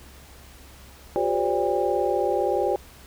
sine tone cluster, 359.3 / 399 / 515 / 576 / 805 Hz, F4 / G4 / C5 / D5 / G5, +49 / +31 / -28 / -34 / +46 cents, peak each -27 dBFS, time 1.16-2.76 s, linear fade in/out 0 ms, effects added 67 Hz sine -48 dBFS peak until 3.06 s + pink hiss -49 dBFS RMS until 3.06 s

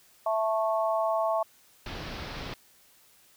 sine chord, A major, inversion second, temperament just, 660 / 880 / 1100 Hz, E5 / A5 / C#6, +2 / 0 / -14 cents, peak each -26 / -31 / -31 dBFS, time 0.26-1.43 s, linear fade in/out 5 ms
pink low-pass noise, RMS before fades -38 dBFS, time 1.86-2.54 s, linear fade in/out 2 ms, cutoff 5300 Hz, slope 48 dB/octave
effects white hiss -60 dBFS RMS until 3.36 s

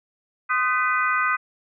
sine tone cluster, 1041 / 1242 / 1517 / 1994 / 2470 Hz, C6 / D#6 / F#6 / B6 / D#7, -9 / -3 / +43 / +16 / -13 cents, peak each -31 / -22 / -24 / -27 / -31 dBFS, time 0.49-1.37 s, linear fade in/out 20 ms, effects none

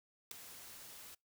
white noise with ADSR envelope, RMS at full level -39 dBFS, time 0.31-1.15 s, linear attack 4 ms, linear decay 4 ms, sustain -14 dB, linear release 8 ms, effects noise-tail reverb RT60 0.2 s tail -26 dB re dry

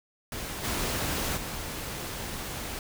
pink noise with level steps, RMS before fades -36 / -30 / -36 dBFS, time 0.32-2.79 s, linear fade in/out 2 ms, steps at 0.63 / 1.36 s, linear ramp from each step 20 ms, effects none

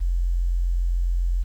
sine tone, 43.65 Hz, F1, in tune, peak -19 dBFS, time 0-1.44 s, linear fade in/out 20 ms, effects 9-bit

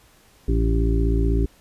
harmonic tone, 56 Hz, A1, 31 cents sharp, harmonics 1 / 2 / 3 / 5 / 6 / 7, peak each -18 / -27 / -29 / -27 / -31 / -28 dBFS, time 0.48-1.46 s, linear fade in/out 5 ms, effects pink hiss -55 dBFS RMS until 1.6 s + resampled to 32000 Hz

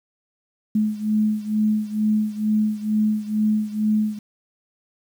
sine beating tone pair, 213.2 / 215.4 Hz, G#3 / A3, +46 / -37 cents, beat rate 2.2 Hz, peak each -20 / -23 dBFS, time 0.75-4.19 s, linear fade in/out 5 ms, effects 8-bit

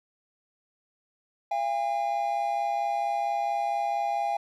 triangle tone pair together, 685 / 809.4 Hz, F5 / G#5, -34 / -45 cents, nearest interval minor third, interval 289 cents, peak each -28 / -25 dBFS, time 1.51-4.37 s, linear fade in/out 5 ms, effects none

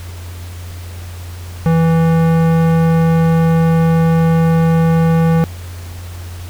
sine tone with tanh clipping, 164.2 Hz, E3, 6 cents flat, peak -11 dBFS, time 1.66-5.44 s, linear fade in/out 0 ms, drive 18 dB, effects added 88 Hz sine -26 dBFS peak until 6.49 s + pink hiss -37 dBFS RMS until 6.49 s

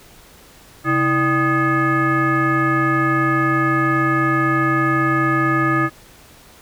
sine tone with frequency modulation, 784 Hz, G5, in tune, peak -14 dBFS, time 0.84-5.9 s, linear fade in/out 50 ms, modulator 459 Hz, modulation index 2.2, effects pink hiss -46 dBFS RMS until 6.61 s

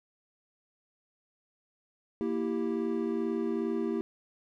triangle chord, E diminished, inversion second, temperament equal, 233.1 / 329.6 / 392 Hz, Bb3 / E4 / G4, 0 / 0 / 0 cents, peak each -31 dBFS, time 2.21-4.01 s, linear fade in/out 0 ms, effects none

